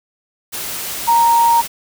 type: tone in noise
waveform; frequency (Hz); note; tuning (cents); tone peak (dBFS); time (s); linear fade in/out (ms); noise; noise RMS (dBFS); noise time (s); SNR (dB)
sine; 932.3; A#5; 0; -9; 1.07-1.62; 20; white; -25; 0.52-1.68; +13
effects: none